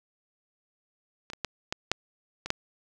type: clicks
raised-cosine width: 0.2 ms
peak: -21 / -21 / -12 / -12 / -6 / -18 / -7 dBFS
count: 7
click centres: 1.301 / 1.334 / 1.447 / 1.725 / 1.916 / 2.46 / 2.504 s
effects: none